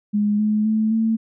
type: tone with pitch steps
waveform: sine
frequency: 207.7 / 212.8 / 218 / 223.4 Hz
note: G#3 / G#3 / A3 / A3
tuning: 0 / +42 / -16 / +27 cents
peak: -16 dBFS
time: 0.13-1.17 s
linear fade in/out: 20 ms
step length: 260 ms
effects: none